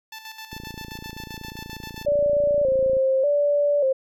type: tone with tremolo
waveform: 10% pulse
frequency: 880 Hz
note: A5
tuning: in tune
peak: -27 dBFS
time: 0.12-2.06 s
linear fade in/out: 5 ms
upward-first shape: square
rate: 7.6 Hz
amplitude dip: 60%
type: click train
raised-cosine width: 3 ms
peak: -25 dBFS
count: 70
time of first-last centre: 0.53-2.968 s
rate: 28.3 Hz
type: tone with vibrato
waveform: sine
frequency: 554.4 Hz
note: C#5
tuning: in tune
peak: -17 dBFS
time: 2.06-3.93 s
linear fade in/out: 10 ms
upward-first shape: square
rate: 0.85 Hz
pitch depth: 78 cents each way
effects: none